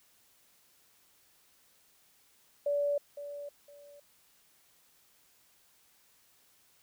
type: tone with echo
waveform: sine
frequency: 576 Hz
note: D5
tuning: 34 cents flat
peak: -27 dBFS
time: 2.66-2.98 s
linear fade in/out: 5 ms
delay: 510 ms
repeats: 2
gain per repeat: -12 dB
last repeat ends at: 4 s
effects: white hiss -66 dBFS RMS until 6.82 s